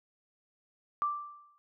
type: tone with exponential decay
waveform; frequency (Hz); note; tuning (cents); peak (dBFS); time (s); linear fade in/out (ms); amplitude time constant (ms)
sine; 1174.7; D6; 0; -25; 1.02-1.58; 0; 120
effects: none